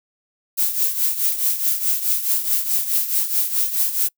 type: noise with tremolo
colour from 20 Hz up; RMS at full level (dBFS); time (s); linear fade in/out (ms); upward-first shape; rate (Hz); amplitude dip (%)
violet; -17; 0.57-4.09; 20; triangle; 4.7; 75
effects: noise-tail reverb RT60 0.1 s tail -26 dB re dry